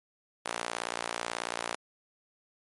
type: tone with high-pass filter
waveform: sawtooth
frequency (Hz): 58.3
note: A#1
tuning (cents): +1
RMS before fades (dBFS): -36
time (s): 0.45-1.76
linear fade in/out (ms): 10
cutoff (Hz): 710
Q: 0.81
effects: MP3 48 kbps